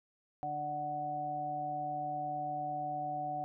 harmonic tone, 148.5 Hz, D3, 20 cents sharp, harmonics 1 / 2 / 4 / 5, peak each -47 / -47 / -45 / -35 dBFS, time 0.43-3.44 s, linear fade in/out 0 ms, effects none

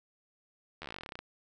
slowing click train, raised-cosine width 0.3 ms, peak -25 dBFS, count 18, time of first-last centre 0.82-1.19 s, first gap 12 ms, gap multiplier 1.07, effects none

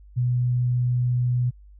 sine tone, 123.47 Hz, B2, in tune, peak -19 dBFS, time 0.16-1.51 s, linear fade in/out 20 ms, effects added 50 Hz sine -45 dBFS peak until 1.79 s

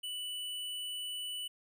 square tone, 2970 Hz, F#7, 6 cents sharp, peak -38 dBFS, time 0.03-1.48 s, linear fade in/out 10 ms, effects none

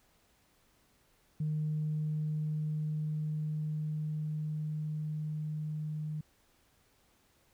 sine tone with level ramp, 153.3 Hz, D#3, 25 cents flat, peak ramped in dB -29 to -34 dBFS, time 1.4-6.21 s, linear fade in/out 5 ms, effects tanh soft clip ceiling -26 dBFS + pink hiss -69 dBFS RMS until 7.53 s

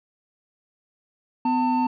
triangle tone pair together, 252 / 898 Hz, B3 / A5, +35 / +35 cents, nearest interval octave + minor seventh, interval 2200 cents, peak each -20 dBFS, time 1.45-1.87 s, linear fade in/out 5 ms, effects resampled to 11025 Hz

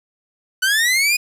sawtooth linear sweep, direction up, 1480 to 2489 Hz, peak -11 dBFS, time 0.62-1.17 s, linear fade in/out 10 ms, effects resampled to 32000 Hz + 7-bit

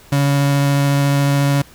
35% pulse tone with vibrato, 140.9 Hz, C#3, 29 cents sharp, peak -11 dBFS, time 0.12-1.62 s, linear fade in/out 5 ms, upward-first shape triangle, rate 14 Hz, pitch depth 9 cents each way, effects pink hiss -45 dBFS RMS until 1.74 s

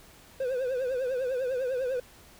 triangle tone with vibrato, 512 Hz, C5, 38 cents flat, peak -25 dBFS, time 0.4-2 s, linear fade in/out 5 ms, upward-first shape triangle, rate 10 Hz, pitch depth 110 cents each way, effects pink hiss -54 dBFS RMS until 2.39 s

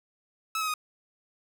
sawtooth tone with pitch steps, 1300 / 1271.8 / 1244.2 Hz, E6 / D#6 / D#6, -24 / +38 / 0 cents, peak -24 dBFS, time 0.55-0.739 s, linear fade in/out 2 ms, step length 63 ms, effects none

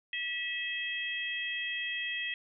harmonic tone, 648 Hz, E5, 30 cents flat, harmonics 3 / 4 / 5, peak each -36 / -37 / -38 dBFS, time 0.13-2.34 s, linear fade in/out 2 ms, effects none

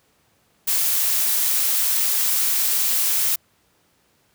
blue noise, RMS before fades -20 dBFS, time 0.67-3.36 s, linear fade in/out 10 ms, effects pink hiss -62 dBFS RMS until 4.34 s + high-pass 80 Hz 12 dB/octave

